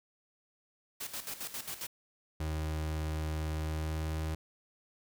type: noise with tremolo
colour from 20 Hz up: white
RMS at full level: -39 dBFS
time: 1-1.87 s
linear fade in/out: 10 ms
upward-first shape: square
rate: 7.4 Hz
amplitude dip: 70%
type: tone with pitch glide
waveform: 35% pulse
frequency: 77.9 to 78.81 Hz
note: D#2 to D#2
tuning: +3 to +23 cents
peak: -31 dBFS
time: 2.4-4.35 s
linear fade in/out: 5 ms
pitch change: +20 cents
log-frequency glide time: 3.54-4.19 s
effects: none